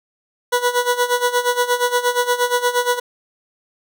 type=tone with tremolo; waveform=20% pulse; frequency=489.5 Hz; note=B4; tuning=15 cents flat; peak=-8 dBFS; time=0.52-3 s; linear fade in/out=10 ms; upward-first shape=sine; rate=8.5 Hz; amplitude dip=80%; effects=none